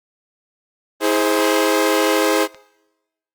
sawtooth chord, E augmented, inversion none, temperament equal with one note detuned, 322.8 / 415.3 / 523.3 Hz, E4 / G#4 / B#4, -36 / 0 / 0 cents, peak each -15 dBFS, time 1-2.48 s, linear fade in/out 50 ms
click, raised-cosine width 0.2 ms, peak -23 dBFS, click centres 2.546 s
effects noise-tail reverb RT60 1.0 s tail -25 dB re dry + Opus 24 kbps

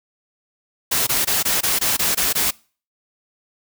white noise bursts, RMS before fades -19 dBFS, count 9, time 0.91-2.51 s, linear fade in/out 10 ms, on 160 ms, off 20 ms, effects noise-tail reverb RT60 0.4 s tail -24 dB re dry

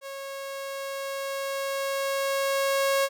sawtooth tone with level ramp, 548 Hz, C#5, 20 cents flat, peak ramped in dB -32 to -17 dBFS, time 0.01-3.09 s, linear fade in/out 50 ms, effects none

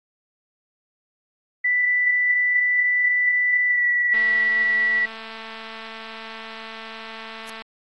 sine tone with pitch glide, 1979 to 1948.4 Hz, B6 to B6, +3 to -24 cents, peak -17 dBFS, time 1.64-5.06 s, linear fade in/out 10 ms, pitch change -27 cents, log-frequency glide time 3.67-3.84 s
click train, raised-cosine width 0.3 ms, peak -22 dBFS, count 777, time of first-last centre 4.14-7.62 s, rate 223 Hz
white noise with exponential growth, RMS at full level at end -34 dBFS, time 7.42-7.5 s, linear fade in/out 5 ms, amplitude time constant 16 ms
effects AAC 32 kbps

